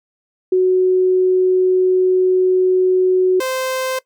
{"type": "tone pair in turn", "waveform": ["sine", "sawtooth"], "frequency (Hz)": [370, 519.2], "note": ["F#4", "C5"], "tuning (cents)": [0, -13], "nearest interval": "tritone", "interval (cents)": 587, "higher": "second", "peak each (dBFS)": [-10, -15], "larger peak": "first", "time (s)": [[0.52, 3.4], [3.4, 3.99]], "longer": "first", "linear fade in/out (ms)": 5, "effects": ["noise-tail reverb RT60 0.1 s tail -20 dB re dry"]}